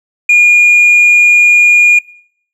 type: tone with tanh clipping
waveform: triangle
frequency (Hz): 2430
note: D#7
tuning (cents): -42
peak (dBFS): -4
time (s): 0.29-1.99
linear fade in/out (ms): 5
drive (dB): 6
effects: noise-tail reverb RT60 0.6 s tail -21 dB re dry